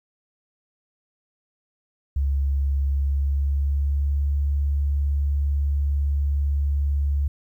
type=tone with pitch glide; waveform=sine; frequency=69.3 to 71.08 Hz; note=C#2 to C#2; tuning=0 to +44 cents; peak=-19 dBFS; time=2.16-7.28 s; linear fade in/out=5 ms; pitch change=+44 cents; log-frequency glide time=2.88-4.26 s; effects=10-bit

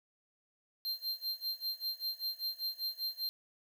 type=tone with tremolo; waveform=square; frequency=4169 Hz; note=C8; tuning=7 cents flat; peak=-33 dBFS; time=0.85-3.29 s; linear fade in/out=0 ms; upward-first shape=sine; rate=5.1 Hz; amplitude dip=95%; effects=10-bit

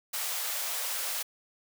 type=high-pass noise; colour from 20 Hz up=white; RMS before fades=-33 dBFS; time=0.13-1.23 s; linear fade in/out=10 ms; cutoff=480 Hz; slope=48 dB/octave; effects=none

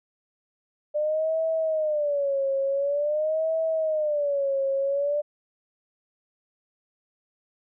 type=tone with vibrato; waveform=sine; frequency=593 Hz; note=D5; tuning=17 cents sharp; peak=-22 dBFS; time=0.94-5.22 s; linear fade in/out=20 ms; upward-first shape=sine; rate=0.47 Hz; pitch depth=150 cents each way; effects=none

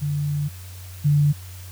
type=tone pair in turn; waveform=sine; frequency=146.1 / 146.1 Hz; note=D3 / D3; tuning=-9 / -9 cents; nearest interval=unison; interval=0 cents; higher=neither; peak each=-21 / -14 dBFS; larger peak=second; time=0.01-0.49 / 1.04-1.33 s; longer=first; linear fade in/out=20 ms; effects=added 91 Hz sine -36 dBFS peak until 1.71 s + white hiss -45 dBFS RMS until 1.71 s

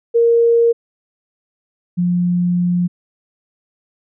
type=tone pair in turn; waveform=sine; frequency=466.2 / 176.76 Hz; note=A#4 / F3; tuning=0 / +21 cents; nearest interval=octave + perfect fourth; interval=1679 cents; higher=first; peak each=-9 / -13 dBFS; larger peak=first; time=0.14-0.73 / 1.97-2.88 s; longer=second; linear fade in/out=20 ms; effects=none

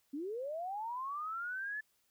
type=linear sweep; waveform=sine; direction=up; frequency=265.2 to 1743 Hz; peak=-37 dBFS; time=0.13-1.81 s; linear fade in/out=10 ms; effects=white hiss -75 dBFS RMS until 2.1 s

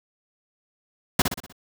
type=noise with echo; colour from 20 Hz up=pink; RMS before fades=-17 dBFS; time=1.19-1.22 s; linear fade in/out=5 ms; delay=61 ms; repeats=5; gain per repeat=-6 dB; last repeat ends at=1.525 s; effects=none

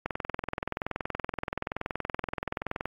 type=click train; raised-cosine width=0.5 ms; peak=-15 dBFS; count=60; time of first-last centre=0.06-2.856 s; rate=21.1 Hz; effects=AAC 32 kbps

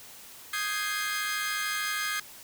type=chord; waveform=sawtooth; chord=Ab major seventh; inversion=second; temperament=equal; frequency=1244.5 / 1568 / 1661.2 / 2093 Hz; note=Eb6 / G6 / Ab6 / C7; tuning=0 / 0 / 0 / 0 cents; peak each=-31 / -33 / -30 / -31 dBFS; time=0.53-2.2 s; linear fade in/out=5 ms; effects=white hiss -48 dBFS RMS until 2.43 s

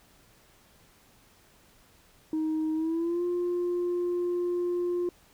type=tone with pitch glide; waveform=sine; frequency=314 to 352.5 Hz; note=D#4 to F4; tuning=+16 to +16 cents; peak=-24 dBFS; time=2.33-5.09 s; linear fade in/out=2 ms; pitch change=+200 cents; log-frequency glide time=2.74-3.24 s; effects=tanh soft clip ceiling -24 dBFS + pink hiss -60 dBFS RMS until 5.33 s

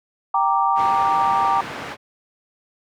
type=chord; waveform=sine; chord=G minor; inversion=none; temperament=equal; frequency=784 / 932.3 / 1174.7 Hz; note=G5 / Bb5 / D6; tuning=0 / 0 / 0 cents; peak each=-20 dBFS; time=0.34-1.61 s; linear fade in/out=5 ms
type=band-pass noise; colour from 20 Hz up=white; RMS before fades=-32 dBFS; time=0.75-1.97 s; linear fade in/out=50 ms; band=100 to 1700 Hz; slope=12 dB/octave
effects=none

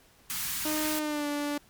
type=band-stop noise; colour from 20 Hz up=white; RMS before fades=-33 dBFS; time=0.3-0.99 s; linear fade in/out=0 ms; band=260 to 1000 Hz; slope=24 dB/octave
type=tone with pitch glide; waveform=sawtooth; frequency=307.3 to 291.2 Hz; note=D#4 to D4; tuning=-21 to -15 cents; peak=-25 dBFS; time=0.65-1.58 s; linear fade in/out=5 ms; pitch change=-94 cents; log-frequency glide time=0.96-1.27 s
effects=pink hiss -60 dBFS RMS until 1.69 s + MP3 96 kbps

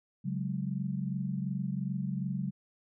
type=chord; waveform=sine; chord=C# suspended fourth; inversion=none; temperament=equal; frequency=138.59 / 185 / 207.7 Hz; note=C#3 / F#3 / G#3; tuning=0 / 0 / 0 cents; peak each=-35 / -34 / -38 dBFS; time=0.24-2.51 s; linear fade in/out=20 ms; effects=none

